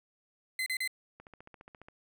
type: tone bursts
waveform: 35% pulse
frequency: 2048 Hz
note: C7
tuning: 38 cents flat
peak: -29 dBFS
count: 3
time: 0.59-0.876 s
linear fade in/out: 2 ms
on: 72 ms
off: 35 ms
type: click train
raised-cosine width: 0.5 ms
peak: -35 dBFS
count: 11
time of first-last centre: 1.2-1.885 s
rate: 14.6 Hz
effects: none